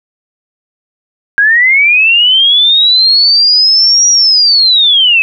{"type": "linear two-way sweep", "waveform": "sine", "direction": "up then down", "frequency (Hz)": [1601, 5770, 2541], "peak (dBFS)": -4, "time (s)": [1.38, 5.22], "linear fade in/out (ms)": 0, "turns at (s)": 4.09, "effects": []}